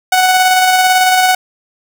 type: tone with tremolo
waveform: sawtooth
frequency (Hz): 742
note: F#5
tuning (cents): +5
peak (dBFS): -3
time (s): 0.12-1.35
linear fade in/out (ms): 5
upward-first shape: square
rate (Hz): 18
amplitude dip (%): 25
effects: none